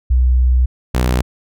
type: tone pair in turn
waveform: sine / sawtooth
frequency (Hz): 62.6 / 62.2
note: B1 / B1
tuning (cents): +24 / +13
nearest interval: unison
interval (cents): 11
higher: first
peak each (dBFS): -9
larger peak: neither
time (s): 0.1-0.66 / 0.94-1.22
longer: first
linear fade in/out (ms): 10
effects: none